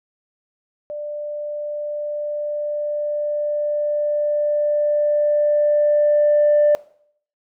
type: tone with level ramp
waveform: sine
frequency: 592 Hz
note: D5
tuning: 14 cents sharp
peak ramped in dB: -26 to -10 dBFS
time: 0.9-6.75 s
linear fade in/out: 0 ms
effects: noise-tail reverb RT60 0.6 s tail -20 dB re dry + tanh soft clip ceiling -8 dBFS